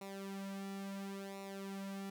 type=tone with flanger; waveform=sawtooth; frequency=196 Hz; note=G3; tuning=in tune; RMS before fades=-45 dBFS; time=0.01-2.1 s; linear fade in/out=5 ms; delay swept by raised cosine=0.62 to 3.22 ms; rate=0.72 Hz; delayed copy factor=-0.75; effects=none